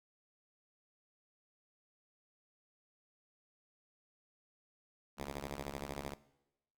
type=ring-modulated tone; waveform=5% pulse; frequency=70.5 Hz; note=C#2; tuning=30 cents sharp; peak=-27 dBFS; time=5.17-6.15 s; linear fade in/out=20 ms; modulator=205 Hz; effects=noise-tail reverb RT60 0.9 s tail -19 dB re dry